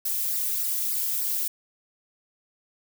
violet noise with flanger, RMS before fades -27 dBFS, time 0.05-1.48 s, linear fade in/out 5 ms, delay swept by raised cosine 0.29 to 2.79 ms, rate 3.4 Hz, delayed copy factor -0.85, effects none

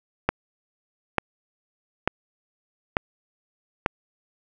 click train, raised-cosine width 0.5 ms, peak -4 dBFS, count 5, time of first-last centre 0.29-3.861 s, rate 1.12 Hz, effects none

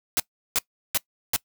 white noise bursts, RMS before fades -22 dBFS, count 4, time 0.17-1.362 s, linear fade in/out 0 ms, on 28 ms, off 360 ms, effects noise-tail reverb RT60 0.1 s tail -22 dB re dry

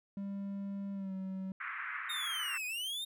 triangle tone with pitch glide, 198.3 to 189.89 Hz, G3 to F#3, +20 to +45 cents, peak -35 dBFS, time 0.17-1.52 s, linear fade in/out 2 ms, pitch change -75 cents, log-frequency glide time 0.93-1.13 s
pink band-pass noise, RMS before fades -41 dBFS, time 1.6-2.58 s, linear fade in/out 10 ms, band 1200 to 2200 Hz, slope 48 dB/octave
45% pulse linear two-way sweep, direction down then up, 3729 to 2456 to 3729 Hz, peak -36 dBFS, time 2.09-3.05 s, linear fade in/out 10 ms, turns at 2.66 s
effects none

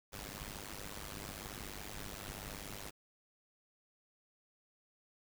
pink noise with amplitude modulation, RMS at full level -42 dBFS, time 0.12-2.91 s, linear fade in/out 20 ms, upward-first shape sine, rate 101 Hz, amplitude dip 95%, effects none

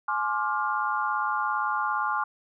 sine chord, D half-diminished seventh, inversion second, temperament just, 845.8 / 1057.2 / 1174.7 / 1409.6 Hz, Ab5 / C6 / D6 / F6, +31 / +18 / 0 / +16 cents, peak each -30 dBFS, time 0.08-2.24 s, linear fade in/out 5 ms, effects none

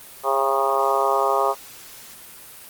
harmonic tone with a mistuned harmonic, 136.3 Hz, C#3, 29 cents flat, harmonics 3 / 4 / 5 / 6 / 7 / 8 / 9, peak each -25 / -25 / -25 / -25 / -25 / -25 / -25 dBFS, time 0.23-1.55 s, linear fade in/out 50 ms, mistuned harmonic 6, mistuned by -24 cents, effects white hiss -42 dBFS RMS until 2.69 s + Opus 32 kbps

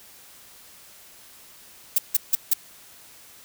violet noise bursts, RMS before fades -18 dBFS, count 4, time 1.96-2.536 s, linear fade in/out 5 ms, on 24 ms, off 160 ms, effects white hiss -49 dBFS RMS until 3.44 s

